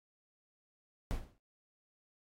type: noise with exponential decay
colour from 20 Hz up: brown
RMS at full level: -32 dBFS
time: 1.11-1.38 s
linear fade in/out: 0 ms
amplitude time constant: 58 ms
effects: AAC 48 kbps